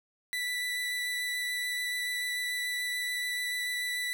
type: tone with vibrato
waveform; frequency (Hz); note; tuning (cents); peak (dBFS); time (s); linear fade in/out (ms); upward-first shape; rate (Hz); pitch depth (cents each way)
30% pulse; 1975.5; B6; 0; -28; 0.33-4.13; 0; sine; 6.9; 9
effects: none